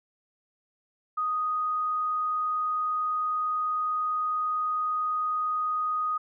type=tone; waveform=sine; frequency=1244.5 Hz; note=D#6; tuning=in tune; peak=-25 dBFS; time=1.17-6.18 s; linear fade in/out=10 ms; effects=none